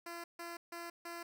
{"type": "tone bursts", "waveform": "10% pulse", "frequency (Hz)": 341.3, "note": "F4", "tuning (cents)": -40, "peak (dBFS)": -35, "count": 4, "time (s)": [0.06, 1.23], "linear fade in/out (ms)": 5, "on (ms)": 180, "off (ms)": 150, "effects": []}